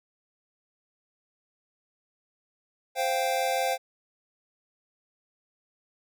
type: chord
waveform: square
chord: C suspended fourth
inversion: none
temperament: equal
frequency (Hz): 523.3 / 698.5 / 784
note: C5 / F5 / G5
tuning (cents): 0 / 0 / 0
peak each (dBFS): -30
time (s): 2.95-3.78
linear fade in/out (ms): 50
effects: none